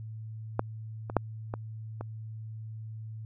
clicks, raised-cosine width 1 ms, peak -12 / -22 / -8 / -20 / -23 dBFS, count 5, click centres 0.594 / 1.099 / 1.167 / 1.539 / 2.01 s, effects added 110 Hz sine -38 dBFS peak until 3.25 s

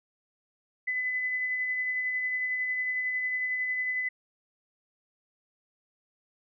sine tone with tremolo, 2009 Hz, B6, 29 cents sharp, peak -26 dBFS, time 0.87-4.09 s, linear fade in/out 10 ms, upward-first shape sine, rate 11 Hz, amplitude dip 30%, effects none

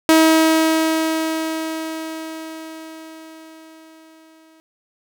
sawtooth tone with exponential decay, 319.9 Hz, D#4, 48 cents sharp, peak -5 dBFS, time 0.09-4.6 s, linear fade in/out 0 ms, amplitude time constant 980 ms, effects none

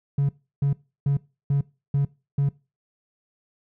triangle tone bursts, 140.6 Hz, C#3, 25 cents sharp, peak -15 dBFS, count 6, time 0.18-2.49 s, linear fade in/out 5 ms, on 110 ms, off 330 ms, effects noise-tail reverb RT60 0.3 s tail -24 dB re dry + tanh soft clip ceiling -14 dBFS

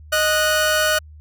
sawtooth tone pair together, 619 / 1472.2 Hz, D#5 / F#6, -9 / -9 cents, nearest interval octave + minor third, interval 1500 cents, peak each -15 dBFS, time 0.12-0.99 s, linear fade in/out 10 ms, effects added 76 Hz sine -39 dBFS peak until 1.2 s

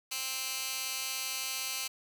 15% pulse tone with high-pass filter, 262.6 Hz, C4, 6 cents sharp, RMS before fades -36 dBFS, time 0.11-1.88 s, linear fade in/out 10 ms, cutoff 3200 Hz, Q 0.72, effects none

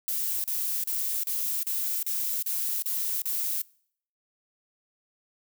violet noise bursts, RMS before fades -29 dBFS, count 9, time 0.08-3.616 s, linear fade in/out 0 ms, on 360 ms, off 37 ms, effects noise-tail reverb RT60 0.6 s tail -24 dB re dry

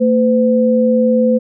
sine tone pair together, 226.3 / 508 Hz, A3 / B4, +49 / +49 cents, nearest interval octave + major second, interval 1400 cents, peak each -12 dBFS, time 0-1.39 s, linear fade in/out 20 ms, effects none

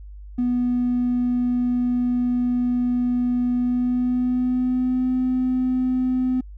triangle tone with pitch glide, 245.9 to 254.9 Hz, B3 to C4, -7 to -45 cents, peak -15 dBFS, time 0.38-6.41 s, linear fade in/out 10 ms, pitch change +62 cents, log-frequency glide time 3.57-5.11 s, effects tanh soft clip ceiling -15 dBFS + added 50 Hz sine -36 dBFS peak until 6.57 s

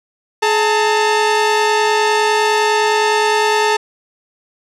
sawtooth tone pair together, 424.6 / 899 Hz, G#4 / A5, +38 / +37 cents, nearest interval octave + minor second, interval 1299 cents, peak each -11 dBFS, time 0.42-3.77 s, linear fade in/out 10 ms, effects low-pass 7000 Hz 12 dB/octave

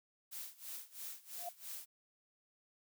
blue noise with tremolo, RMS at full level -45 dBFS, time 0.31-1.86 s, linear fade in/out 20 ms, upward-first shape sine, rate 3 Hz, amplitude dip 90%
sine tone with exponential growth, 698.5 Hz, F5, in tune, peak -37 dBFS, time 1.32-1.49 s, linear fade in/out 5 ms, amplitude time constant 35 ms
effects none

